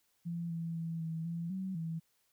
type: tone with pitch steps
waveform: sine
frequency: 169.9 / 166.1 / 164.9 / 162.2 / 168.5 / 189.1 / 163.5 Hz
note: F3 / E3 / E3 / E3 / E3 / F#3 / E3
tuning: -47 / +13 / +1 / -28 / +38 / +38 / -14 cents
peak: -35 dBFS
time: 0.25-2 s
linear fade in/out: 20 ms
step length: 250 ms
effects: white hiss -75 dBFS RMS until 2.32 s